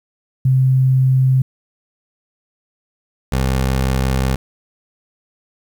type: tone pair in turn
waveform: sine / 20% pulse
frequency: 130.81 / 65.56 Hz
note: C3 / C2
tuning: 0 / +4 cents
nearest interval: octave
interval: 1196 cents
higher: first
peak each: -10 dBFS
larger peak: neither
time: 0.45-1.42 / 3.32-4.36 s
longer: second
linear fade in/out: 5 ms
effects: 8-bit